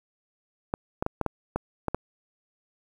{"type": "clicks", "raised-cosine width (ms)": 1, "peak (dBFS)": -12, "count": 8, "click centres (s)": [0.739, 1.025, 1.064, 1.213, 1.263, 1.56, 1.883, 1.946], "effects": ["8-bit"]}